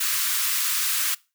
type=high-pass noise; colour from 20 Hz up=white; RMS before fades=-24 dBFS; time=0-1.15 s; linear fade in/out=10 ms; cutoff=1100 Hz; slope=48 dB/octave; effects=noise-tail reverb RT60 0.3 s tail -23 dB re dry